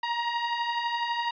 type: beating tone pair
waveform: sawtooth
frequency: 934 / 946 Hz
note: A#5 / A#5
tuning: +3 / +25 cents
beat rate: 12 Hz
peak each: -30 / -24 dBFS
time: 0.03-1.31 s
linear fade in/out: 5 ms
effects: resampled to 11025 Hz